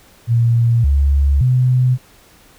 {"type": "tone with pitch steps", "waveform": "sine", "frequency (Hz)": [117.1, 70, 126.7], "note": ["A#2", "C#2", "B2"], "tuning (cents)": [8, 18, 45], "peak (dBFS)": -10, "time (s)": [0.27, 1.98], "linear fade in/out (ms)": 50, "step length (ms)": 570, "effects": ["pink hiss -48 dBFS RMS until 2.58 s"]}